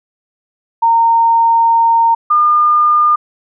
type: tone pair in turn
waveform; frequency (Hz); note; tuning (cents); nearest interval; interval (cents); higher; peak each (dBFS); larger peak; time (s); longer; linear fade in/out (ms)
sine; 920 / 1209.7; A#5 / D#6; -23 / -49; perfect fourth; 474; second; -7; neither; 0.82-2.15 / 2.3-3.16; first; 10
effects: none